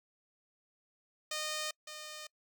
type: tone pair in turn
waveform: 5% pulse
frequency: 614 / 611 Hz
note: D#5 / D#5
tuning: -23 / -32 cents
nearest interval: unison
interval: 9 cents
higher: first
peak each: -24 / -33 dBFS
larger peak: first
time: 1.31-1.71 / 1.87-2.27 s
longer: neither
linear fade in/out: 5 ms
effects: noise-tail reverb RT60 0.1 s tail -26 dB re dry